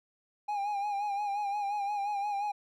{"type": "tone with vibrato", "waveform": "triangle", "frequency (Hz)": 815, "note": "G#5", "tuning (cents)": -33, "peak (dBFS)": -28, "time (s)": [0.48, 2.52], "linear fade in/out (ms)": 10, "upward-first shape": "sine", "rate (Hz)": 5.7, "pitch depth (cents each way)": 51, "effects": []}